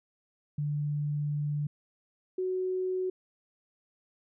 sine tone pair in turn, 147.2 / 370.9 Hz, D3 / F#4, +4 / +4 cents, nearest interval octave + major third, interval 1600 cents, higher second, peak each -28 dBFS, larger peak neither, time 0.58-1.67 / 2.38-3.1 s, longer first, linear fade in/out 5 ms, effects none

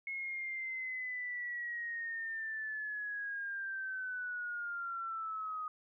sine linear sweep, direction down, 2176 to 1244.5 Hz, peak -37 dBFS, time 0.07-5.68 s, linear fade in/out 2 ms, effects none

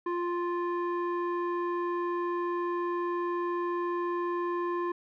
square tone with low-pass filter, 349.2 Hz, F4, in tune, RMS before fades -31 dBFS, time 0.06-4.92 s, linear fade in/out 5 ms, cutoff 1300 Hz, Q 2.8, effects none

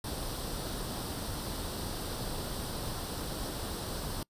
pink noise with comb filter, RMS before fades -37 dBFS, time 0.04-4.23 s, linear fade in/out 2 ms, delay 0.22 ms, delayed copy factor +0.6, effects noise-tail reverb RT60 0.1 s tail -26 dB re dry + resampled to 32000 Hz

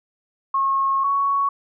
sine tone pair in turn, 1087 / 1114.3 Hz, C#6 / C#6, -34 / +9 cents, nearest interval unison, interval 43 cents, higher second, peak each -17 dBFS, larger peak neither, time 0.54-1.04 / 1.04-1.49 s, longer first, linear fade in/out 5 ms, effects none

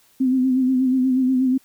sine tone with vibrato, 258.3 Hz, C4, 22 cents flat, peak -15 dBFS, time 0.2-1.58 s, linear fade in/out 10 ms, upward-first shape sine, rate 8.3 Hz, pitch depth 44 cents each way, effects white hiss -57 dBFS RMS until 1.64 s

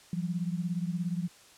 sine beating tone pair, 170 / 187 Hz, F3 / F#3, -46 / +19 cents, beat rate 17 Hz, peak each -31 / -34 dBFS, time 0.13-1.28 s, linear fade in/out 2 ms, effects white hiss -56 dBFS RMS until 1.57 s + low-pass 9000 Hz 12 dB/octave

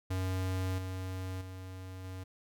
square tone with level steps, 93.3 Hz, F#2, 15 cents sharp, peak -32 / -37 / -43 / -41 dBFS, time 0.1-2.24 s, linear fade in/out 10 ms, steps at 0.78 / 1.41 / 2.04 s, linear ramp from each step 5 ms, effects none

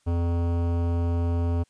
sine tone with hard clipping, 85.4 Hz, F2, 38 cents flat, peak -24 dBFS, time 0.06-1.64 s, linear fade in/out 20 ms, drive 17 dB, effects white hiss -67 dBFS RMS until 1.69 s + resampled to 22050 Hz

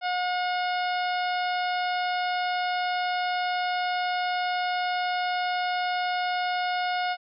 harmonic tone, 722 Hz, F#5, 43 cents flat, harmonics 1 / 2 / 3 / 4 / 5 / 6 / 7, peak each -26 / -32 / -36 / -38 / -40 / -42 / -43 dBFS, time 0.01-7.17 s, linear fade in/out 50 ms, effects none

